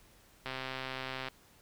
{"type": "click train", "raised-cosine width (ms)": 0.3, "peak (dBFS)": -22, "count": 109, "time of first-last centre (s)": [0.46, 1.284], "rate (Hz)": 131, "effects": ["pink hiss -62 dBFS RMS until 1.61 s"]}